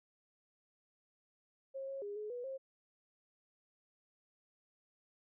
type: tone with pitch steps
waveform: sine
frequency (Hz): 539 / 544 / 408.5 / 423.7 / 488.3 / 534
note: C#5 / C#5 / G#4 / G#4 / B4 / C5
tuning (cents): -49 / -33 / -29 / +35 / -20 / +35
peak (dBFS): -40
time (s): 1.74-2.58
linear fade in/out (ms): 20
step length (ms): 140
effects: none